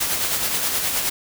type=noise with tremolo; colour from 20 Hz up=white; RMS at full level=-21 dBFS; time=0-1.1 s; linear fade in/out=10 ms; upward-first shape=sine; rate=9.5 Hz; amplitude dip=40%; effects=none